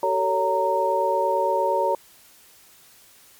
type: tone cluster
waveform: sine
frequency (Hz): 382 / 450.7 / 562 / 925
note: G4 / A4 / C#5 / A#5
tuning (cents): -45 / +42 / +24 / -14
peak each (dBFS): -27 / -28 / -23 / -22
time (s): 0.03-1.95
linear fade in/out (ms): 2
effects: white hiss -52 dBFS RMS until 3.39 s + MP3 96 kbps